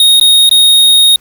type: tone with dropouts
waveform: square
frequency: 3729 Hz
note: A#7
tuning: in tune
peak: -4 dBFS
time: 0-1.16 s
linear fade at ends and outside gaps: 2 ms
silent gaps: 0.199-0.211 / 0.493-0.512 s
effects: pink hiss -48 dBFS RMS until 1.2 s